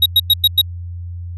square tone bursts, 3800 Hz, A#7, 33 cents sharp, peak -8 dBFS, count 5, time 0.02-0.615 s, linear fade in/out 5 ms, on 39 ms, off 100 ms, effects added 87 Hz sine -25 dBFS peak until 1.37 s + resampled to 32000 Hz

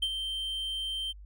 triangle tone with ADSR envelope, 3130 Hz, G7, 3 cents flat, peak -23 dBFS, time 0.02-1.13 s, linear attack 8 ms, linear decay 55 ms, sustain -7 dB, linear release 26 ms, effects added 50 Hz sine -45 dBFS peak until 1.25 s

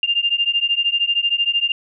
sine beating tone pair, 2794 / 2807 Hz, F7 / F7, 0 / +8 cents, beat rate 13 Hz, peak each -19 dBFS, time 0.03-1.72 s, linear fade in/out 2 ms, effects none

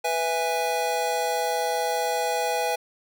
square chord, E major, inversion second, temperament just, 494.4 / 659.3 / 824.1 Hz, B4 / E5 / G#5, +2 / 0 / -14 cents, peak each -29 / -30 / -27 dBFS, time 0.04-2.76 s, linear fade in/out 10 ms, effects none

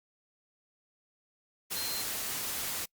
sine tone in noise, 4159 Hz, C8, 11 cents flat, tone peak -37 dBFS, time 1.75-2.03 s, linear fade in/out 20 ms, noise white, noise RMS -35 dBFS, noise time 1.7-2.86 s, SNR -5 dB, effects noise-tail reverb RT60 0.1 s tail -26 dB re dry + Opus 48 kbps

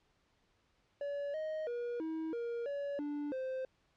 triangle tone with pitch steps, 570 / 625 / 479.1 / 320.1 / 470.5 / 567 / 292.4 / 521 Hz, C#5 / D#5 / A#4 / D#4 / A#4 / C#5 / D4 / C5, +48 / +8 / +47 / +49 / +16 / +39 / -7 / -7 cents, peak -34 dBFS, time 1.01-3.65 s, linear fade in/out 2 ms, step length 330 ms, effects pink hiss -74 dBFS RMS until 3.96 s + low-pass 5000 Hz 12 dB/octave

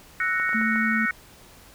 sine chord, F# dominant seventh, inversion third, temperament equal, 1318.5 / 1480 / 1864.7 / 2217 Hz, E6 / F#6 / A#6 / C#7, 0 / 0 / 0 / 0 cents, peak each -31 / -26 / -26 / -28 dBFS, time 0.2-1.11 s, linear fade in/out 2 ms
clicks, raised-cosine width 0.5 ms, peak -22 dBFS, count 5, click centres 0.399 / 0.492 / 0.532 / 0.614 / 0.759 s
sine tone, 222 Hz, A3, 16 cents sharp, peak -24 dBFS, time 0.54-1.06 s, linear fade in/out 10 ms
effects pink hiss -50 dBFS RMS until 1.74 s

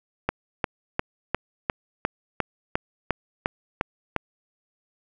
click train, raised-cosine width 0.5 ms, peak -7 dBFS, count 12, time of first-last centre 0.29-4.163 s, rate 2.84 Hz, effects none

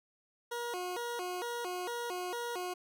20% pulse tone with vibrato, 414.6 Hz, G#4, 3 cents flat, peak -31 dBFS, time 0.51-2.74 s, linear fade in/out 10 ms, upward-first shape square, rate 2.2 Hz, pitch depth 240 cents each way, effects none

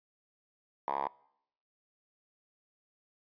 5% pulse tone with band-pass filter, 69.3 Hz, C#2, in tune, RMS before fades -34 dBFS, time 0.88-1.08 s, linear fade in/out 0 ms, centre 960 Hz, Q 6.1, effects noise-tail reverb RT60 0.7 s tail -23 dB re dry + resampled to 11025 Hz

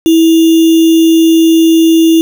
sine tone with sample-and-hold, 326.8 Hz, E4, 15 cents flat, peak -3 dBFS, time 0.06-2.21 s, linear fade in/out 0 ms, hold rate 3150 Hz, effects none

